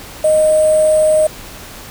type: tone with sample-and-hold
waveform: sine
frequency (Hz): 621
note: D#5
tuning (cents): -3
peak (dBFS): -8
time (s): 0.24-1.27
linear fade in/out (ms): 5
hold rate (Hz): 8820
effects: pink hiss -33 dBFS RMS until 1.9 s